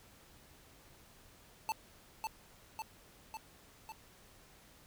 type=tone with echo; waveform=square; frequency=882 Hz; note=A5; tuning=4 cents sharp; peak=-33 dBFS; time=1.69-1.72 s; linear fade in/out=0 ms; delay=550 ms; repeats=4; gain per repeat=-3 dB; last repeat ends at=3.92 s; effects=pink hiss -61 dBFS RMS until 4.86 s